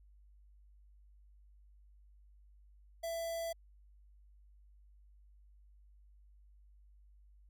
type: tone with notch filter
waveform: square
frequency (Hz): 666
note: E5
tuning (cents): +18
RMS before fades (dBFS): -39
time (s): 3.03-3.53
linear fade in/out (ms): 10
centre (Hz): 2400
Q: 1.6
effects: added 50 Hz sine -59 dBFS peak until 7.49 s